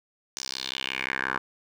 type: tone with band-pass filter sweep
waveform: 10% pulse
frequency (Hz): 65.7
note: C2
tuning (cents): +8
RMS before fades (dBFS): -32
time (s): 0.37-1.38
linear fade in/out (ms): 0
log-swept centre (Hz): 6000 to 1300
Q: 3.5
effects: none